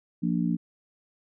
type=harmonic tone; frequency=58.27 Hz; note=A#1; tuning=in tune; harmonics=3 / 4 / 5; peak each=-26 / -28 / -30 dBFS; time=0.22-0.57 s; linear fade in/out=20 ms; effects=none